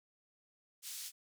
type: band-pass noise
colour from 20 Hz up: pink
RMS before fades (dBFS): -45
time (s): 0.82-1.12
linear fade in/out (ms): 50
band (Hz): 4600 to 16000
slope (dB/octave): 12
effects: none